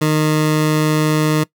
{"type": "tone", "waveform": "20% pulse", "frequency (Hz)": 154.1, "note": "D#3", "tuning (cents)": -16, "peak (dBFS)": -8, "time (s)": [0.01, 1.44], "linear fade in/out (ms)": 10, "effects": ["noise-tail reverb RT60 0.1 s tail -21 dB re dry"]}